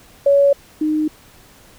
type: tone pair in turn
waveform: sine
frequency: 562 / 307.5 Hz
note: C#5 / D#4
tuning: +24 / -20 cents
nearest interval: minor seventh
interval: 1044 cents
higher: first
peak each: -9 / -15 dBFS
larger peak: first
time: 0.26-0.53 / 0.81-1.08 s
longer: neither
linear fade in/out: 5 ms
effects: pink hiss -47 dBFS RMS until 1.78 s